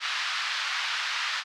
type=band-pass noise; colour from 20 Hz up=pink; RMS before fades=-30 dBFS; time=0-1.44 s; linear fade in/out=50 ms; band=1200 to 4800 Hz; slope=24 dB/octave; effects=none